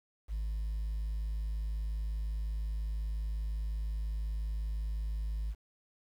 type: tone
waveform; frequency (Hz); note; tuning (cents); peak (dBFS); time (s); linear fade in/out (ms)
sine; 52.8; G#1; +29; -30; 0.28-5.55; 50
effects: tanh soft clip ceiling -31 dBFS + 10-bit